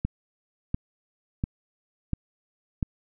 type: click train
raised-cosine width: 5 ms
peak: -13 dBFS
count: 5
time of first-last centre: 0.05-2.828 s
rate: 1.44 Hz
effects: none